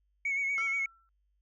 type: tone with vibrato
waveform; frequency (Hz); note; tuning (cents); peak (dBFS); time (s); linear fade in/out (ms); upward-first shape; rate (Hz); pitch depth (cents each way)
sine; 2217; C#7; 0; -27; 0.25-0.86; 5; sine; 8.3; 36
type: tone with exponential decay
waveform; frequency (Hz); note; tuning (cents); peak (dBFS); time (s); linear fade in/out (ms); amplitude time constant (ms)
sine; 1344; E6; +33; -31; 0.58-1.09; 0; 110
effects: tanh soft clip ceiling -25 dBFS + added 50 Hz sine -70 dBFS peak until 1.41 s